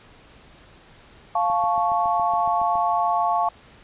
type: chord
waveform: sine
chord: F augmented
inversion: none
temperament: equal with one note detuned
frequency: 698.5 / 871.9 / 1108.7 Hz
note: F5 / A5 / C#6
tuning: 0 / -16 / 0 cents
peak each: -22 / -23 / -24 dBFS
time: 1.35-3.49 s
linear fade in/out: 5 ms
type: click train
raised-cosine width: 3 ms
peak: -29 dBFS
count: 10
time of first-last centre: 1.5-2.755 s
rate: 7.17 Hz
effects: pink hiss -50 dBFS RMS until 3.83 s + resampled to 8000 Hz